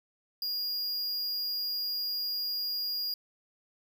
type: tone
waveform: square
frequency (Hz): 4844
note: D#8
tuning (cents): -47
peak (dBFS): -31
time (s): 0.42-3.14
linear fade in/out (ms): 2
effects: 10-bit